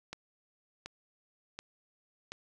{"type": "click train", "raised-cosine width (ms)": 0.2, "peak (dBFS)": -23, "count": 4, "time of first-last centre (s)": [0.13, 2.32], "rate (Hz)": 1.37, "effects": []}